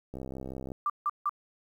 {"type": "click train", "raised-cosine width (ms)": 2, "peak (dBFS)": -26, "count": 39, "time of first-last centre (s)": [0.14, 0.718], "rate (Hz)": 65.7}
{"type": "tone bursts", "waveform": "sine", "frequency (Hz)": 1181, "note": "D6", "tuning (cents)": 9, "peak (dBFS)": -25, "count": 3, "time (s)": [0.86, 1.294], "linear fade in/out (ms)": 2, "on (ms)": 38, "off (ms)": 160}
{"effects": ["10-bit"]}